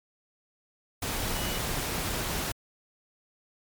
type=tone in noise; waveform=sine; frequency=2941 Hz; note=F#7; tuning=11 cents flat; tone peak=-39 dBFS; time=1.35-1.58 s; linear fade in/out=5 ms; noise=pink; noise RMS=-31 dBFS; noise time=1.02-2.52 s; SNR=-11 dB; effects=MP3 96 kbps